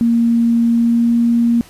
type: tone with pitch glide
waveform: sine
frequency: 233 to 234.8 Hz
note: A#3 to A#3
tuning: -1 to +13 cents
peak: -10 dBFS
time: 0.01-1.61 s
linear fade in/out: 0 ms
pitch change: +14 cents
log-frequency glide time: 0.71-1.14 s
effects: pink hiss -43 dBFS RMS until 1.69 s + resampled to 32000 Hz